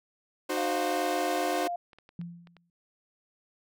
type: chord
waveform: sawtooth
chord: C diminished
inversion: first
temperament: equal with one note detuned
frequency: 305.6 / 370 / 523.3 Hz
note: Eb4 / Gb4 / C5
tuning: -31 / 0 / 0 cents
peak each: -29 dBFS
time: 0.49-1.68 s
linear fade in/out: 10 ms
type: tone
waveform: sine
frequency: 699 Hz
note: F5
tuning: 1 cent sharp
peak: -30 dBFS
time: 0.57-1.76 s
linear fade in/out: 5 ms
type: clicks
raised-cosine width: 0.3 ms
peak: -37 dBFS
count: 6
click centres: 1.932 / 1.986 / 2.091 / 2.214 / 2.472 / 2.567 s
type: tone with exponential decay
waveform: sine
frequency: 171.8 Hz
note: F3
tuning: 28 cents flat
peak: -32 dBFS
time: 2.19-2.7 s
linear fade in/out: 2 ms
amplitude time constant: 110 ms
effects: none